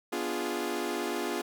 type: chord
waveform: sawtooth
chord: B diminished seventh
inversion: none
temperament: equal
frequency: 246.9 / 293.7 / 349.2 / 415.3 Hz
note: B3 / D4 / F4 / Ab4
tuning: 0 / 0 / 0 / 0 cents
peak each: -34 / -34 / -30 / -32 dBFS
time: 0.12-1.42 s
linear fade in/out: 10 ms
effects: none